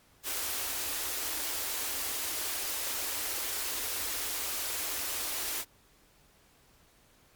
white band-stop noise, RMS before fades -34 dBFS, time 0.23-5.65 s, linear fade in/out 50 ms, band 100 to 250 Hz, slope 96 dB/octave, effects pink hiss -63 dBFS RMS until 7.35 s + MP3 96 kbps

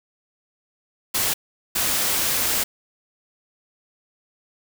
white noise bursts at uneven times, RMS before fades -22 dBFS, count 2, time 1.14-1.34 / 1.75-2.64 s, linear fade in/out 10 ms, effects none

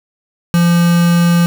triangle tone with quantisation, 171.9 Hz, F3, 27 cents flat, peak -6 dBFS, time 0.54-1.46 s, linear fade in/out 0 ms, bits 3, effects none

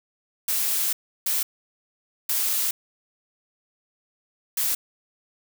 blue noise bursts at uneven times, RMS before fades -24 dBFS, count 4, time 0.48-0.93 / 1.26-1.43 / 2.29-2.71 / 4.57-4.75 s, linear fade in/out 5 ms, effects none

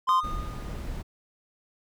triangle tone, 1039 Hz, C6, 12 cents flat, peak -18 dBFS, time 0.07-0.21 s, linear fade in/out 20 ms
triangle tone with exponential decay, 1227 Hz, D#6, 25 cents flat, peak -21 dBFS, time 0.09-0.88 s, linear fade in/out 0 ms, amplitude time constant 170 ms
brown noise, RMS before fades -34 dBFS, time 0.23-1.03 s, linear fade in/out 20 ms
effects none

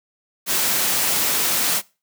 white high-pass noise, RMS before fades -20 dBFS, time 0.46-1.82 s, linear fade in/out 50 ms, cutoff 120 Hz, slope 24 dB/octave, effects noise-tail reverb RT60 0.3 s tail -22 dB re dry

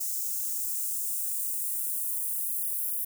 violet noise with high-pass filter sweep, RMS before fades -31 dBFS, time 0-3.05 s, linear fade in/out 10 ms, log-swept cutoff 6600 to 11000 Hz, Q 1.9, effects none

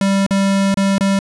square tone with dropouts, 196 Hz, G3, in tune, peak -13 dBFS, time 0.01-1.19 s, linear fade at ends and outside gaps 2 ms, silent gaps 0.265-0.308 / 0.743-0.772 / 0.982-1.008 s, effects resampled to 24000 Hz

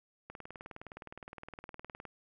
click train, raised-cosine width 0.5 ms, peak -30 dBFS, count 35, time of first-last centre 0.3-2.053 s, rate 19.4 Hz, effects none

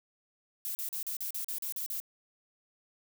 violet noise bursts, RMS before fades -36 dBFS, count 10, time 0.65-2.001 s, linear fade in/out 0 ms, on 100 ms, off 39 ms, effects none

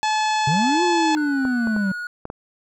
harmonic tone, 861 Hz, A5, 38 cents flat, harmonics 1 / 2 / 3 / 4 / 5 / 6 / 7 / 8 / 9, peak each -19 / -28 / -30 / -32 / -32 / -38 / -39 / -38 / -39 dBFS, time 0.03-1.15 s, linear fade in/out 0 ms
triangle linear two-way sweep, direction up then down, 130.81 to 357.7 to 187.7 Hz, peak -17 dBFS, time 0.47-1.92 s, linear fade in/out 5 ms, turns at 0.83 s
triangle tone with pitch glide, 1480 to 1448.7 Hz, F#6 to F#6, 0 to -37 cents, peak -25 dBFS, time 1.17-2.07 s, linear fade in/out 2 ms, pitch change -37 cents, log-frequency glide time 1.82-1.88 s
clicks, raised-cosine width 1 ms, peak -17 dBFS, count 5, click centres 1.452 / 1.672 / 1.764 / 2.254 / 2.301 s
effects none

